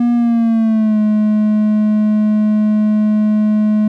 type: tone with pitch glide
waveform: triangle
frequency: 238.9 to 212.8 Hz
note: A#3 to G#3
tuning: +43 to +42 cents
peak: -8 dBFS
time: 0-3.88 s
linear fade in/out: 5 ms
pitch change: -201 cents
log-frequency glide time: 0.14-0.99 s
effects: none